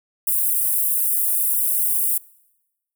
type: high-pass noise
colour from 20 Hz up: white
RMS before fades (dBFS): -20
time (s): 0.27-2.18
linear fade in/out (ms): 5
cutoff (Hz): 9100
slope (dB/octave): 48
effects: noise-tail reverb RT60 1.0 s tail -24 dB re dry